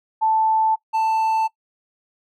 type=tone pair in turn; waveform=sine / triangle; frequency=880 / 884.9 Hz; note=A5 / A5; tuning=0 / +10 cents; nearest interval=unison; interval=10 cents; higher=second; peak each=-15 dBFS; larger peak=neither; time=0.21-0.76 / 0.93-1.48 s; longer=neither; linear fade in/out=20 ms; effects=noise-tail reverb RT60 0.1 s tail -20 dB re dry